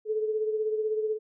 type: beating tone pair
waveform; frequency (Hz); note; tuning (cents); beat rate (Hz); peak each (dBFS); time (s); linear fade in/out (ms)
sine; 431.1 / 447.1; A4 / A4; -35 / +28; 16; -26 / -35; 0.05-1.19; 50
effects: none